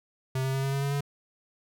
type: tone with pitch steps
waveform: square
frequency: 131.5 / 133.18 / 134.88 / 136.61 / 138.36 / 140.13 / 141.92 Hz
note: C3 / C3 / C#3 / C#3 / C#3 / C#3 / C#3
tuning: +9 / +31 / -47 / -25 / -3 / +19 / +41 cents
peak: -27 dBFS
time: 0.35-1.008 s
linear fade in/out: 5 ms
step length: 94 ms
effects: none